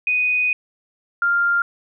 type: tone pair in turn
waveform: sine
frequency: 2489 / 1396.9 Hz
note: D#7 / F6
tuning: 0 / 0 cents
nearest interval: minor seventh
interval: 1000 cents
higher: first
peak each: -16 / -15 dBFS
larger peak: second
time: 0.07-0.53 / 1.22-1.62 s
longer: first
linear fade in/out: 2 ms
effects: none